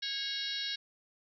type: harmonic tone with a mistuned harmonic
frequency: 548 Hz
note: C#5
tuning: 20 cents flat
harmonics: 3 / 4 / 5 / 6 / 7 / 8 / 9 / 10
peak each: -43 / -46 / -45 / -44 / -37 / -41 / -47 / -44 dBFS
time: 0.02-0.76 s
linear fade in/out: 10 ms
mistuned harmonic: 5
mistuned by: +61 cents
effects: none